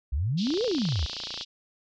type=exponential two-way sweep; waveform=sine; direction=up then down; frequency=60.3 to 526 to 63 Hz; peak=-24 dBFS; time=0.12-1.06 s; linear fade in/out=10 ms; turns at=0.65 s
type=band-pass noise; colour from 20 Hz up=white; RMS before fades=-37 dBFS; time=0.37-1.45 s; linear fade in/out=20 ms; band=2900 to 5100 Hz; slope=48 dB/octave
type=click train; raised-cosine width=0.5 ms; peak=-25 dBFS; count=28; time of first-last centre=0.47-1.411 s; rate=28.7 Hz
effects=none